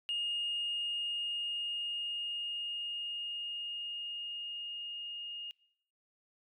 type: tone with level ramp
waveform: sine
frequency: 2846 Hz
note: F7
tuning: 32 cents sharp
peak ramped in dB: -31 to -40 dBFS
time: 0.09-5.51 s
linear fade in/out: 0 ms
effects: noise-tail reverb RT60 0.7 s tail -21 dB re dry + tanh soft clip ceiling -28 dBFS